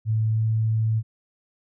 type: tone with pitch glide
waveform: sine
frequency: 110 to 110.77 Hz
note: A2 to A2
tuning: 0 to +12 cents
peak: -19 dBFS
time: 0.05-1.03 s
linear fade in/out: 50 ms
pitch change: +12 cents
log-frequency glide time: 0.31-0.41 s
effects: none